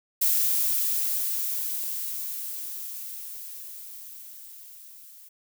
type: noise with level ramp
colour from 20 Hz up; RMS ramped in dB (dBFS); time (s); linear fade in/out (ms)
violet; -22 to -49; 0.21-5.29; 10
effects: none